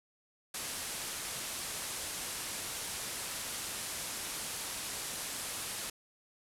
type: low-pass noise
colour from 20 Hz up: white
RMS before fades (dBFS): -40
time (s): 0.54-5.9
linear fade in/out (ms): 5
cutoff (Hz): 12000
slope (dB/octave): 48
effects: none